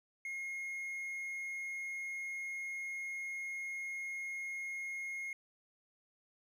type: tone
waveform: triangle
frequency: 2150 Hz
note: C7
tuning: 47 cents sharp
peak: -37 dBFS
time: 0.25-5.33 s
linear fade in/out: 2 ms
effects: none